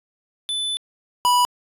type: tone pair in turn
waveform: square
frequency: 3500 / 982.2 Hz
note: A7 / B5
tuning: -10 / -10 cents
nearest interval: octave + minor seventh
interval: 2200 cents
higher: first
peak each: -23 / -15 dBFS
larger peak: second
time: 0.49-0.77 / 1.25-1.45 s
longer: first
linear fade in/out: 0 ms
effects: resampled to 32000 Hz